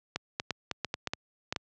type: clicks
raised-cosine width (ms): 0.2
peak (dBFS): -13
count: 10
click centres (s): 0.16 / 0.399 / 0.507 / 0.713 / 0.847 / 0.941 / 1.073 / 1.135 / 1.525 / 1.562
effects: high-pass 80 Hz 12 dB/octave + low-pass 7000 Hz 12 dB/octave